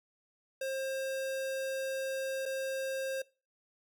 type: tone with dropouts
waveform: square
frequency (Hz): 533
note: C5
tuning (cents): +32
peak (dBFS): -34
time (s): 0.61-3.22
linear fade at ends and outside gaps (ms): 5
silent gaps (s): 2.456-2.459
effects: noise-tail reverb RT60 0.3 s tail -21 dB re dry